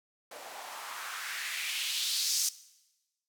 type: noise with band-pass filter sweep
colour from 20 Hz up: blue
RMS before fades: -35 dBFS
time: 0.31-2.49 s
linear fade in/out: 5 ms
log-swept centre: 550 to 6000 Hz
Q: 2.2
effects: noise-tail reverb RT60 1.0 s tail -18 dB re dry

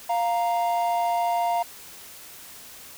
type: tone pair together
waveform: triangle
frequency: 698.5 / 932.4 Hz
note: F5 / A#5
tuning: 0 / 0 cents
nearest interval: perfect fourth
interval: 500 cents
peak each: -21 / -24 dBFS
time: 0.09-1.63 s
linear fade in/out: 10 ms
effects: white hiss -44 dBFS RMS until 2.97 s

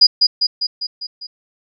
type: tone with echo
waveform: sine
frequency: 4900 Hz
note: D#8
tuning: 27 cents flat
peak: -4 dBFS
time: 0.01-0.07 s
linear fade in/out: 10 ms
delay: 200 ms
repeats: 6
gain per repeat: -4 dB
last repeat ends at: 1.27 s
effects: none

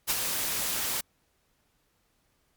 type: noise with ADSR envelope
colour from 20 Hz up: white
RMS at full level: -24 dBFS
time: 0.07-1.01 s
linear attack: 35 ms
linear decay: 28 ms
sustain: -6 dB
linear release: 6 ms
effects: pink hiss -71 dBFS RMS until 2.56 s + MP3 96 kbps

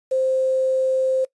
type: tone with quantisation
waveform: sine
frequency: 523.3 Hz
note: C5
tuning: in tune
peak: -17 dBFS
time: 0.11-1.25 s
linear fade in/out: 10 ms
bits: 7
effects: noise-tail reverb RT60 0.1 s tail -20 dB re dry + resampled to 24000 Hz

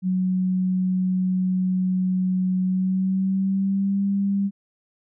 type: tone with pitch glide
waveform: sine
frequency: 185 to 198.28 Hz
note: F#3 to G3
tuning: 0 to +20 cents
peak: -19 dBFS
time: 0.02-4.51 s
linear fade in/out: 50 ms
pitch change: +120 cents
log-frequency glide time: 2.63-4.03 s
effects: none

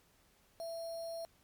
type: tone with sample-and-hold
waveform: sine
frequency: 665 Hz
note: E5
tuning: 15 cents sharp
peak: -39 dBFS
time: 0.6-1.25 s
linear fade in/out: 0 ms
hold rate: 4900 Hz
effects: pink hiss -69 dBFS RMS until 1.43 s + MP3 96 kbps

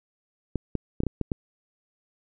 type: clicks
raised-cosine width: 3 ms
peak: -13 dBFS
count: 7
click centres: 0.557 / 0.753 / 1.004 / 1.035 / 1.067 / 1.213 / 1.318 s
effects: none

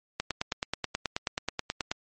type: click train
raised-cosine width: 0.2 ms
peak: -11 dBFS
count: 17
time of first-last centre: 0.2-1.915 s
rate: 9.33 Hz
effects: MP3 32 kbps

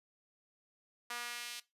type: tone with high-pass filter sweep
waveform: sawtooth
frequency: 240 Hz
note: B3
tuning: 49 cents flat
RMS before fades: -43 dBFS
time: 1.1-1.6 s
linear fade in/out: 5 ms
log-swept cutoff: 1200 to 3200 Hz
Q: 1.1
effects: noise-tail reverb RT60 0.2 s tail -18 dB re dry + resampled to 32000 Hz

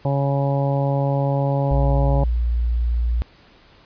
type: harmonic tone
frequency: 139.2 Hz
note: C#3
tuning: 8 cents sharp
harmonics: 1 / 2 / 3 / 4 / 5 / 6 / 7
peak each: -19 / -28 / -32 / -24 / -32 / -29 / -35 dBFS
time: 0.05-2.24 s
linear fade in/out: 2 ms
type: tone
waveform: sine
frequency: 58.8 Hz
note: A#1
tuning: 16 cents sharp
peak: -17 dBFS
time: 1.71-3.22 s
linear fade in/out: 0 ms
effects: pink hiss -51 dBFS RMS until 3.85 s + resampled to 11025 Hz

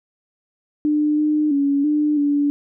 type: tone with pitch steps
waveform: sine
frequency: 299.7 / 302.6 / 281.4 / 299.1 / 288.2 Hz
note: D4 / D#4 / C#4 / D4 / D4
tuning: +35 / -48 / +26 / +32 / -33 cents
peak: -15 dBFS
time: 0.85-2.5 s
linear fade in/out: 0 ms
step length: 330 ms
effects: none

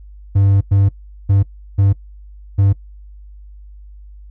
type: tone bursts at uneven times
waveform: triangle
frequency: 98.8 Hz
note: G2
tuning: 14 cents sharp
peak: -7 dBFS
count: 5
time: 0.35-0.61 / 0.71-0.89 / 1.29-1.43 / 1.78-1.93 / 2.58-2.73 s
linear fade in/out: 10 ms
effects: noise-tail reverb RT60 0.1 s tail -22 dB re dry + added 50 Hz sine -35 dBFS peak until 4.3 s

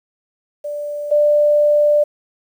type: tone pair in turn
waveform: sine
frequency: 587.3 / 591.7 Hz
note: D5 / D5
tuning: 0 / +13 cents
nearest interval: unison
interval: 13 cents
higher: second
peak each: -22 / -10 dBFS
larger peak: second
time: 0.64-1.11 / 1.11-2.04 s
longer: second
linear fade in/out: 10 ms
effects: 8-bit

